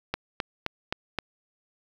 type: click train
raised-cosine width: 0.3 ms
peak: -11 dBFS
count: 5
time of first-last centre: 0.14-1.187 s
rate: 3.82 Hz
effects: 7-bit